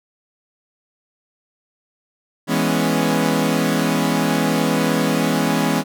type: chord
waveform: sawtooth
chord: C# minor seventh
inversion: first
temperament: equal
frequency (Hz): 164.81 / 207.7 / 246.9 / 277.2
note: E3 / G#3 / B3 / C#4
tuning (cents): 0 / 0 / 0 / 0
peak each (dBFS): -18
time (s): 2.47-5.84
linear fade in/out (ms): 50
effects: none